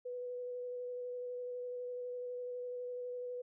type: tone with vibrato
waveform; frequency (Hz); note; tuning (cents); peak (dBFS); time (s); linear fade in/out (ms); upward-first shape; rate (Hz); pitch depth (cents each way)
sine; 493.9; B4; 0; -39; 0.05-3.42; 10; square; 12; 9
effects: none